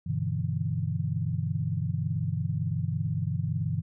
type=chord; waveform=sine; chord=E minor seventh; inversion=first; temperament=equal; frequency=98 / 123.47 / 146.83 / 164.81 Hz; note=G2 / B2 / D3 / E3; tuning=0 / 0 / 0 / 0 cents; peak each=-32 dBFS; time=0.06-3.82 s; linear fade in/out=10 ms; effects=none